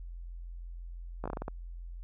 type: slowing click train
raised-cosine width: 1 ms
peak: -22 dBFS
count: 8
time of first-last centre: 1.24-1.481 s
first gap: 16 ms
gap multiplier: 1.25
effects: added 43 Hz sine -40 dBFS peak until 2.03 s